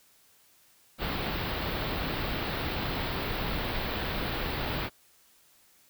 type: band-stop noise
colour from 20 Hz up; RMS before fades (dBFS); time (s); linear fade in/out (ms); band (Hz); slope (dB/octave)
pink; -32; 0.98-4.9; 50; 4500 to 15000; 48
effects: white hiss -62 dBFS RMS until 5.89 s